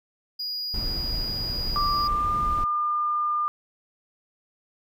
triangle tone, 4892 Hz, D#8, 30 cents flat, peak -27 dBFS, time 0.39-2.08 s, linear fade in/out 10 ms
brown noise, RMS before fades -31 dBFS, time 0.74-2.64 s, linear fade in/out 2 ms
sine tone with pitch glide, 1174.7 to 1204.2 Hz, D6 to D6, 0 to +43 cents, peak -22 dBFS, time 1.76-3.48 s, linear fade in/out 0 ms, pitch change +43 cents, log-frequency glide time 1.95-2.29 s
effects none

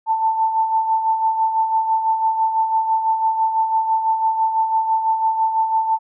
sine tone with tremolo, 888 Hz, A5, 16 cents sharp, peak -13 dBFS, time 0.06-5.99 s, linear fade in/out 50 ms, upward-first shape sine, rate 6 Hz, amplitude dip 55%, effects none

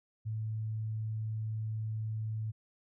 sine tone, 109.5 Hz, A2, 8 cents flat, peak -33 dBFS, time 0.25-2.52 s, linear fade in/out 20 ms, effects none

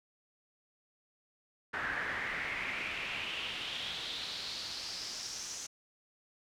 brown noise with band-pass filter sweep, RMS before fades -39 dBFS, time 1.73-5.67 s, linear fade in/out 10 ms, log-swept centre 1600 to 6400 Hz, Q 4.2, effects none

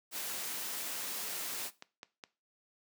white noise, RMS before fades -39 dBFS, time 0.11-1.71 s, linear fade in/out 50 ms
click train, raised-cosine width 0.2 ms, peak -28 dBFS, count 5, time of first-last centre 1.41-2.238 s, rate 4.83 Hz
effects noise-tail reverb RT60 0.3 s tail -18 dB re dry + high-pass 200 Hz 12 dB/octave

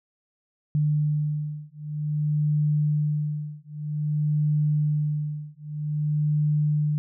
sine beating tone pair, 149.7 / 150.22 Hz, D3 / D3, +33 / +39 cents, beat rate 0.52 Hz, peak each -25 dBFS, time 0.75-6.98 s, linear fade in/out 0 ms, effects none

